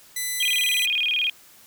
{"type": "tone", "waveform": "5% pulse", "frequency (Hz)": 2000, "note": "B6", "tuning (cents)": 21, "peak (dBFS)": -15, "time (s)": [0.16, 0.86], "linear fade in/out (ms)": 5}
{"type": "tone with vibrato", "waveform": "sine", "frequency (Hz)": 2819, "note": "F7", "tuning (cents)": 16, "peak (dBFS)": -20, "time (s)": [0.4, 1.3], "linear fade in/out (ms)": 5, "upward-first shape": "square", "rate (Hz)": 19, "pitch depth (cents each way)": 230}
{"effects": ["white hiss -51 dBFS RMS until 1.66 s"]}